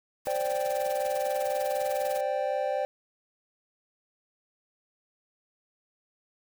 white noise with tremolo, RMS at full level -40 dBFS, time 0.25-2.21 s, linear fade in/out 10 ms, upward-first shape sine, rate 20 Hz, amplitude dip 80%
triangle chord, C suspended second, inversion none, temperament equal, 523.3 / 587.3 / 784 Hz, C5 / D5 / G5, 0 / 0 / 0 cents, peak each -29 / -28 / -30 dBFS, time 0.27-2.85 s, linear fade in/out 0 ms
effects none

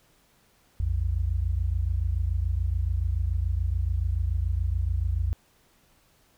sine tone pair together, 59.11 / 86.1 Hz, A#1 / F2, +25 / -24 cents, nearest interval perfect fifth, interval 651 cents, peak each -26 dBFS, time 0.8-5.33 s, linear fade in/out 0 ms, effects pink hiss -63 dBFS RMS until 6.37 s

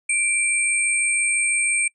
sine tone pair together, 2349 / 8517 Hz, D7 / C9, 0 / +30 cents, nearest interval octave + minor seventh, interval 2230 cents, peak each -21 dBFS, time 0.09-1.88 s, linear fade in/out 5 ms, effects noise-tail reverb RT60 0.1 s tail -25 dB re dry

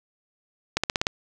accelerating click train, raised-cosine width 0.2 ms, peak -5 dBFS, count 6, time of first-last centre 0.77-1.069 s, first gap 66 ms, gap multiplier 0.95, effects none

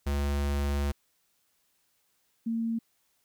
square / sine tone pair in turn, 71.1 / 228.1 Hz, C#2 / A#3, +45 / -37 cents, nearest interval octave + minor sixth, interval 2018 cents, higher second, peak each -27 dBFS, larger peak neither, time 0.06-0.92 / 2.46-2.79 s, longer first, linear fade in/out 10 ms, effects white hiss -72 dBFS RMS until 3.24 s

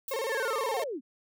violet noise with exponential decay, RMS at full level -34 dBFS, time 0.08-0.24 s, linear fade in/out 2 ms, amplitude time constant 33 ms
35% pulse tone with vibrato, 492.5 Hz, B4, 5 cents flat, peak -28 dBFS, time 0.11-0.84 s, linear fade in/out 5 ms, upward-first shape square, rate 19 Hz, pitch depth 160 cents each way
sine linear sweep, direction down, 1864.7 to 223.2 Hz, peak -32 dBFS, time 0.27-1.01 s, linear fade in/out 50 ms
effects none

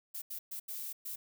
violet noise bursts at uneven times, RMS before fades -41 dBFS, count 5, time 0.14-0.22 / 0.3-0.39 / 0.51-0.6 / 0.68-0.93 / 1.05-1.16 s, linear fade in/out 10 ms, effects none

